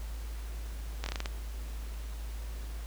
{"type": "slowing click train", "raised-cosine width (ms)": 0.2, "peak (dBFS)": -17, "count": 7, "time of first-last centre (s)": [1.04, 1.258], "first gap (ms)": 22, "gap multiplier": 1.2, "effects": ["added 54 Hz sine -36 dBFS peak until 2.86 s", "pink hiss -51 dBFS RMS until 2.86 s"]}